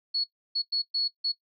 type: tone bursts at uneven times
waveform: sine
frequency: 4374 Hz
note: C#8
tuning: 24 cents flat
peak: -25 dBFS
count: 5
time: 0.14-0.24 / 0.55-0.62 / 0.72-0.82 / 0.94-1.08 / 1.24-1.32 s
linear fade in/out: 10 ms
effects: noise-tail reverb RT60 0.1 s tail -17 dB re dry